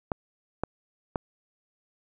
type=clicks; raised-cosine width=1 ms; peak=-13 dBFS; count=3; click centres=0.118 / 0.636 / 1.158 s; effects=none